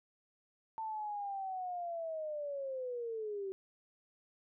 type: linear sweep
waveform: sine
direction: down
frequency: 894 to 378.9 Hz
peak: -37 dBFS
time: 0.78-3.52 s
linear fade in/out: 0 ms
effects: none